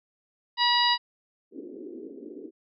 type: harmonic tone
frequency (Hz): 965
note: B5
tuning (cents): -40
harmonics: 1 / 2 / 3 / 4 / 5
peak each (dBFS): -24 / -28 / -28 / -26 / -27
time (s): 0.57-0.98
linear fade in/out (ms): 50
type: band-pass noise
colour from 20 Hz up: pink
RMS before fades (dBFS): -41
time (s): 1.51-2.51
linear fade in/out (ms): 50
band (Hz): 260 to 430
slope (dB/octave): 48
effects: none